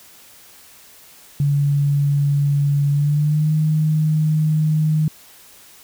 sine tone with pitch glide, 142.8 to 154.83 Hz, D3 to D#3, -48 to -8 cents, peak -14 dBFS, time 1.4-5.08 s, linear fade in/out 2 ms, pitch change +140 cents, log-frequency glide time 2.9-3.52 s, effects white hiss -46 dBFS RMS until 5.83 s

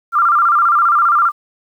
sine tone with vibrato, 1279 Hz, D#6, 47 cents sharp, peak -9 dBFS, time 0.12-1.32 s, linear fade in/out 50 ms, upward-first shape square, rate 15 Hz, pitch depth 120 cents each way, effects 8-bit

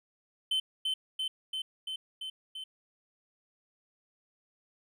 triangle tone with echo, 3070 Hz, G7, 37 cents flat, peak -25 dBFS, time 0.51-0.6 s, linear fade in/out 5 ms, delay 340 ms, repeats 6, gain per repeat -2 dB, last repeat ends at 2.64 s, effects none

